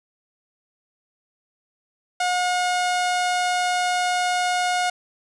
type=tone; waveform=sawtooth; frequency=721 Hz; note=F#5; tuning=45 cents flat; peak=-16 dBFS; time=2.2-4.9 s; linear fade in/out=5 ms; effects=resampled to 22050 Hz + 8-bit